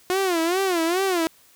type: tone with vibrato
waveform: sawtooth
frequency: 356 Hz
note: F4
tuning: 33 cents sharp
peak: -16 dBFS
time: 0.1-1.27 s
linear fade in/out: 0 ms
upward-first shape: sine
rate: 2.4 Hz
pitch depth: 160 cents each way
effects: white hiss -55 dBFS RMS until 1.55 s